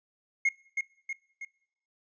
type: tone with echo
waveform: triangle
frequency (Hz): 2154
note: C7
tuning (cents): +50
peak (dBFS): -20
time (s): 0.45-0.49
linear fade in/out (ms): 5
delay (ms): 320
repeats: 3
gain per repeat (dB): -5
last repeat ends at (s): 1.45
effects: noise-tail reverb RT60 0.7 s tail -22 dB re dry + resampled to 16000 Hz